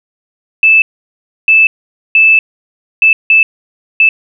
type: tone bursts at uneven times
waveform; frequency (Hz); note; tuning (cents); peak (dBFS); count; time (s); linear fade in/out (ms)
sine; 2629; E7; -5; -3; 6; 0.63-0.82 / 1.48-1.67 / 2.15-2.39 / 3.02-3.13 / 3.3-3.43 / 4-4.09; 2
effects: none